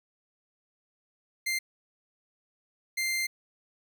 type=tone bursts at uneven times; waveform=sawtooth; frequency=2093 Hz; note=C7; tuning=in tune; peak=-24 dBFS; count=2; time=1.46-1.59 / 2.97-3.27 s; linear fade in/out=10 ms; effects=none